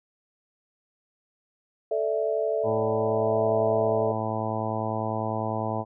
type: chord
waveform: sine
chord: A suspended fourth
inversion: none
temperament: equal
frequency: 440 / 587.3 / 659.3 Hz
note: A4 / D5 / E5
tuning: 0 / 0 / 0 cents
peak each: -27 / -29 / -27 dBFS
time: 1.91-4.12 s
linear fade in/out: 5 ms
type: harmonic tone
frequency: 110 Hz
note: A2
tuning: in tune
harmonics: 1 / 2 / 3 / 4 / 5 / 6 / 7 / 8 / 9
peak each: -32 / -34 / -37 / -37 / -36 / -33 / -34 / -36 / -36 dBFS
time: 2.63-5.85 s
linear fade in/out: 50 ms
effects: none